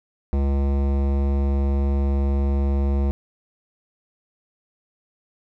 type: tone with hard clipping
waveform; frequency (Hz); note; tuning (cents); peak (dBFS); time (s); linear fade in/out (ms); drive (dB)
sine; 69.3; C#2; 0; -20; 0.33-3.11; 0; 17
effects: none